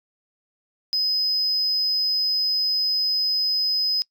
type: tone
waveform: sine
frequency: 5040 Hz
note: D#8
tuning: 21 cents sharp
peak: -18 dBFS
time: 0.93-4.02 s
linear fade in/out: 0 ms
effects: noise-tail reverb RT60 0.1 s tail -23 dB re dry + tanh soft clip ceiling -17 dBFS